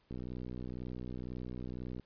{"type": "click train", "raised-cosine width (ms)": 3, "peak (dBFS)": -30, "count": 118, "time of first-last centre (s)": [0.11, 1.997], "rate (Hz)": 62, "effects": ["pink hiss -72 dBFS RMS until 2.05 s", "resampled to 11025 Hz"]}